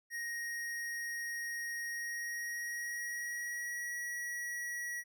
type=tone with pitch glide; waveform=square; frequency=1874 to 1921.1 Hz; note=A#6 to B6; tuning=+9 to -48 cents; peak=-38 dBFS; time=0.1-5.04 s; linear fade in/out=50 ms; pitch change=+43 cents; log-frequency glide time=1.87-3.97 s; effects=none